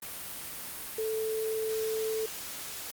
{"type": "tone in noise", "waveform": "sine", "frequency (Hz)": 440, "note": "A4", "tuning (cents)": 0, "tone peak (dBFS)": -29, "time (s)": [0.98, 2.26], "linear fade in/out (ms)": 5, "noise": "white", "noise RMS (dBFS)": -40, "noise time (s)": [0.02, 2.91], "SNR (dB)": 8, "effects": ["Opus 32 kbps"]}